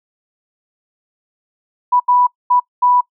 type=tone bursts at uneven times; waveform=sine; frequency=986 Hz; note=B5; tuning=3 cents flat; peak=-9 dBFS; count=4; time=1.92-2 / 2.08-2.27 / 2.5-2.6 / 2.82-3.01 s; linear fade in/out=10 ms; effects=noise-tail reverb RT60 0.1 s tail -23 dB re dry